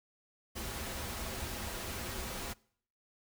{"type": "noise with comb filter", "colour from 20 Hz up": "pink", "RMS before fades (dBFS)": -40, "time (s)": [0.55, 2.54], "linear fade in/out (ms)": 20, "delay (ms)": 6.7, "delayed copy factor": -0.5, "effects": ["noise-tail reverb RT60 0.6 s tail -24 dB re dry"]}